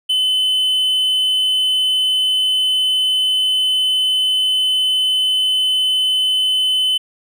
triangle tone, 3033 Hz, F#7, 42 cents sharp, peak -12 dBFS, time 0.09-6.98 s, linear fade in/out 10 ms, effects none

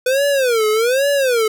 square tone with vibrato, 493.9 Hz, B4, in tune, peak -14 dBFS, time 0.06-1.48 s, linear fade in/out 5 ms, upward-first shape sine, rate 1.2 Hz, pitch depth 250 cents each way, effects none

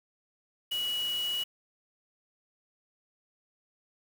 sine tone in noise, 2920 Hz, F#7, 24 cents flat, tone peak -29 dBFS, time 0.71-1.44 s, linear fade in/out 10 ms, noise white, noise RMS -43 dBFS, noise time 0.71-1.44 s, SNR +11 dB, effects none

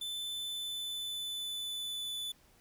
45% pulse tone with pitch glide, 3520 to 3484 Hz, A7 to A7, 0 to -18 cents, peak -36 dBFS, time 0.01-2.32 s, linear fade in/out 5 ms, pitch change -18 cents, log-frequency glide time 0.28-2.19 s, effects pink hiss -65 dBFS RMS until 2.6 s

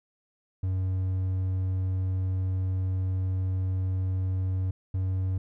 triangle tone pair in turn, 93.5 / 93.82 Hz, F#2 / F#2, +19 / +25 cents, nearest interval unison, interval 6 cents, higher second, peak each -23 dBFS, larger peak neither, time 0.63-4.71 / 4.94-5.38 s, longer first, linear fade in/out 5 ms, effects none

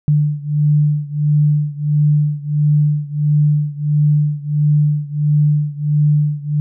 sine beating tone pair, 148.1 / 149.6 Hz, D3 / D3, +15 / +32 cents, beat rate 1.5 Hz, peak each -14 / -16 dBFS, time 0.08-6.6 s, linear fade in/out 0 ms, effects none

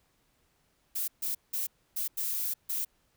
violet noise bursts at uneven times, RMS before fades -32 dBFS, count 6, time 0.95-1.08 / 1.22-1.35 / 1.53-1.67 / 1.96-2.08 / 2.17-2.54 / 2.69-2.85 s, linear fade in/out 10 ms, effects pink hiss -71 dBFS RMS until 3.16 s

